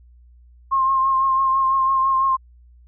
sine tone with vibrato, 1066 Hz, C6, 32 cents sharp, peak -15 dBFS, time 0.71-2.37 s, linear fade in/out 20 ms, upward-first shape triangle, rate 6 Hz, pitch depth 31 cents each way, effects added 60 Hz sine -46 dBFS peak until 2.87 s

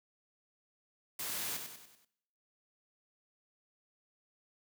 white noise with echo, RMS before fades -39 dBFS, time 1.19-1.57 s, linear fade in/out 5 ms, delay 96 ms, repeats 5, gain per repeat -6 dB, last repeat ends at 2.05 s, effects noise-tail reverb RT60 0.8 s tail -20 dB re dry + high-pass 100 Hz 12 dB/octave

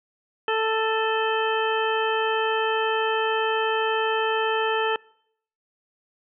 harmonic tone with a mistuned harmonic, 441.9 Hz, A4, 7 cents sharp, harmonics 1 / 2 / 3 / 4 / 6 / 7, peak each -24 / -27 / -29 / -30 / -32 / -32 dBFS, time 0.48-4.96 s, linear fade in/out 2 ms, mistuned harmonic 6, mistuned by -33 cents, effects noise-tail reverb RT60 0.7 s tail -25 dB re dry

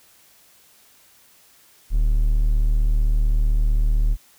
triangle tone, 37.82 Hz, D#1, 48 cents flat, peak -13 dBFS, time 1.9-4.17 s, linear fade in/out 50 ms, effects white hiss -54 dBFS RMS until 4.38 s

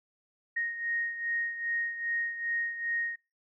sine beating tone pair, 1864.7 / 1867.2 Hz, A#6 / A#6, 0 / +2 cents, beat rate 2.5 Hz, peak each -31 / -37 dBFS, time 0.56-3.16 s, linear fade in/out 10 ms, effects noise-tail reverb RT60 0.3 s tail -24 dB re dry

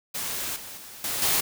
white noise with level steps, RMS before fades -31 / -40 / -43 / -29 / -23 dBFS, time 0.14-1.41 s, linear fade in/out 10 ms, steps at 0.56 / 0.77 / 1.04 / 1.22 s, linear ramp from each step 2 ms, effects none

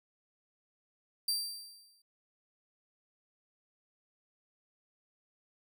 sawtooth tone with exponential decay, 4699 Hz, D8, in tune, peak -25 dBFS, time 1.28-2.02 s, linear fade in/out 5 ms, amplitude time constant 160 ms, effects none

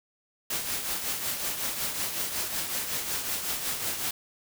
white noise with tremolo, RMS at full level -29 dBFS, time 0.5-4.11 s, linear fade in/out 5 ms, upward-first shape triangle, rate 5.4 Hz, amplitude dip 55%, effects none

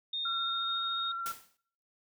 sine tone with pitch glide, 3674 to 3712 Hz, A#7 to A#7, -26 to -8 cents, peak -32 dBFS, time 0.13-1.12 s, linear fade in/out 5 ms, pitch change +18 cents, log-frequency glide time 0.38-0.83 s
sine tone with vibrato, 1365 Hz, F6, 40 cents flat, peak -33 dBFS, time 0.25-1.32 s, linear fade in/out 5 ms, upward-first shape triangle, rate 14 Hz, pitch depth 18 cents each way
white noise with exponential decay, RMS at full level -38 dBFS, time 1.26-1.57 s, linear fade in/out 0 ms, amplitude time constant 66 ms
effects noise-tail reverb RT60 0.6 s tail -22 dB re dry

